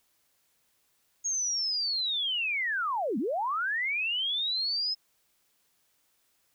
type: linear two-way sweep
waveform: sine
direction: down then up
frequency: 6610 to 194.6 to 5170 Hz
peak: -27 dBFS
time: 1.24-4.95 s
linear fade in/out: 20 ms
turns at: 3.18 s
effects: white hiss -71 dBFS RMS until 6.54 s